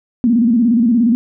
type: tone with vibrato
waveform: sine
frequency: 234.2 Hz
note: A#3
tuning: 8 cents sharp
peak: -9 dBFS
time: 0.24-1.15 s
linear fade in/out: 0 ms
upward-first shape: square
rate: 17 Hz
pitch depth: 96 cents each way
effects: none